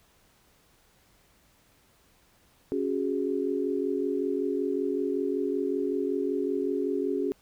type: chord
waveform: sine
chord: C# suspended fourth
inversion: none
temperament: equal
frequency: 277.2 / 370 / 415.3 Hz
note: C#4 / F#4 / G#4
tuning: 0 / 0 / 0 cents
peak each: -30 dBFS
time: 2.72-7.32 s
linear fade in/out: 0 ms
effects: pink hiss -63 dBFS RMS until 7.41 s